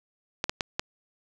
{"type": "clicks", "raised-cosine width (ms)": 0.2, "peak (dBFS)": -9, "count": 4, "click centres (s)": [0.441, 0.495, 0.608, 0.795], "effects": []}